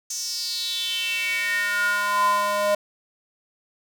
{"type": "tone with high-pass filter sweep", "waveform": "square", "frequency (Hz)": 204.9, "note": "G#3", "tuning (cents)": -23, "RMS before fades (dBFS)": -24, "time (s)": [0.1, 2.75], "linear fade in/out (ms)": 5, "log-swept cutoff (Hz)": [6300, 670], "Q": 6, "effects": []}